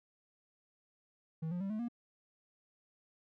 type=tone with pitch steps; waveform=triangle; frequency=160.5 / 177.06 / 195.33 / 215.5 / 237.7 Hz; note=E3 / F3 / G3 / A3 / A#3; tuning=-46 / +24 / -6 / -36 / +34 cents; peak=-33 dBFS; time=1.42-1.885 s; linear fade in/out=10 ms; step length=93 ms; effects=none